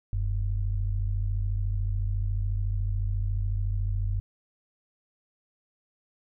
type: tone pair together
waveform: sine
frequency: 43.52 / 97.5 Hz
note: F1 / G2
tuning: -5 / -9 cents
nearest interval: octave + major second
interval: 1396 cents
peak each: -27 / -28 dBFS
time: 0.13-4.2 s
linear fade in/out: 0 ms
effects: none